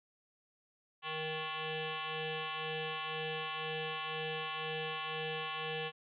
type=tone with frequency modulation; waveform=sine; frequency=1100 Hz; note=C#6; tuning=14 cents flat; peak=-36 dBFS; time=1.02-5.92 s; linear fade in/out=50 ms; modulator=314 Hz; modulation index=6.9; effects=none